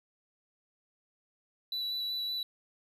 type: tone with vibrato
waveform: triangle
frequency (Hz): 3951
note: B7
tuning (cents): 0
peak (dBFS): -31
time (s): 1.72-2.43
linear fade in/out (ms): 2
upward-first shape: square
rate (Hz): 5.3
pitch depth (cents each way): 9
effects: none